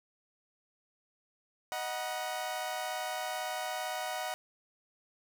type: chord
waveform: sawtooth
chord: B major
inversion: first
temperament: equal with one note detuned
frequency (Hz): 622.3 / 740 / 962.4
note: D#5 / F#5 / B5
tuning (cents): 0 / 0 / -45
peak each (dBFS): -36 / -33 / -38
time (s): 1.72-4.34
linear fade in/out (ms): 0
effects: none